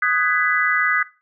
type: chord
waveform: sine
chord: G# minor seventh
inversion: second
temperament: just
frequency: 1245.9 / 1495.1 / 1661.2 / 1993.5 Hz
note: D#6 / F#6 / G#6 / B6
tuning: +2 / +18 / 0 / +16 cents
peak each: -22 / -21 / -22 / -21 dBFS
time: 0.02-1.03 s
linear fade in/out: 5 ms
effects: noise-tail reverb RT60 0.3 s tail -18 dB re dry